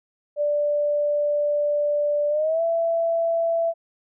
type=tone with pitch glide; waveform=sine; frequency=587.3 to 666.9 Hz; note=D5 to E5; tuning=0 to +20 cents; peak=-19 dBFS; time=0.36-3.74 s; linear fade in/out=50 ms; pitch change=+220 cents; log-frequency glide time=2.29-2.62 s; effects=none